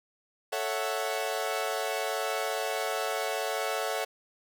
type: chord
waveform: sawtooth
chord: F# minor seventh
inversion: first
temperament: equal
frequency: 440 / 554.4 / 659.3 / 740 Hz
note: A4 / C#5 / E5 / F#5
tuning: 0 / 0 / 0 / 0 cents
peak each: -31 dBFS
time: 0.52-4.05 s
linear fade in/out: 10 ms
effects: none